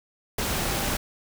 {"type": "tone in noise", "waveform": "sine", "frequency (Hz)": 796, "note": "G5", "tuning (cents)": 26, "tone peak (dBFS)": -38, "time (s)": [0.64, 0.88], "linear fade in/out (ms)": 5, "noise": "pink", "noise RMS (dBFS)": -27, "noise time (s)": [0.38, 0.97], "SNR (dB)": -14, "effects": []}